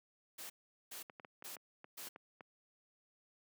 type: noise bursts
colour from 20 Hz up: white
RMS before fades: -48 dBFS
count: 4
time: 0.38-2.09 s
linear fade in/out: 10 ms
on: 120 ms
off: 410 ms
type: clicks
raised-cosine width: 0.5 ms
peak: -36 dBFS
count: 9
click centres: 1.098 / 1.198 / 1.248 / 1.424 / 1.567 / 1.844 / 2.071 / 2.161 / 2.408 s
effects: high-pass 200 Hz 12 dB/octave